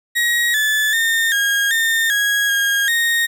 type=tone with pitch steps; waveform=35% pulse; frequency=1897 / 1736 / 1823 / 1631 / 1819 / 1652 / 1628 / 1857 Hz; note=A#6 / A6 / A#6 / G#6 / A#6 / G#6 / G#6 / A#6; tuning=+30 / -24 / -39 / -32 / -43 / -10 / -35 / -7 cents; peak=-13 dBFS; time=0.15-3.27 s; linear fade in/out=20 ms; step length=390 ms; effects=9-bit